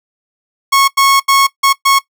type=tone bursts at uneven times; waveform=sawtooth; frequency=1098 Hz; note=C#6; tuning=17 cents flat; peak=-4 dBFS; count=5; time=0.72-0.88 / 0.97-1.2 / 1.28-1.47 / 1.63-1.73 / 1.85-1.99 s; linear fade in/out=10 ms; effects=noise-tail reverb RT60 0.1 s tail -17 dB re dry